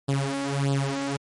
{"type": "tone with flanger", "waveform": "sawtooth", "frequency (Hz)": 138.59, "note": "C#3", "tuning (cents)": 0, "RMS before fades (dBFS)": -26, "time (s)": [0.08, 1.17], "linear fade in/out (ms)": 10, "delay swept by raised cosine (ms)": [0.23, 3.73], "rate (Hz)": 1.6, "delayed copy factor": 0.85, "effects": ["MP3 48 kbps"]}